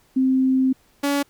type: tone pair in turn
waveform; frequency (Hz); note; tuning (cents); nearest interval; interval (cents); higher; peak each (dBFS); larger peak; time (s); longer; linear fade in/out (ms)
sine / sawtooth; 261.6 / 283.4; C4 / C#4; 0 / +38; minor second; 138; second; -15; neither; 0.16-0.73 / 1.03-1.23; first; 10
effects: pink hiss -59 dBFS RMS until 1.29 s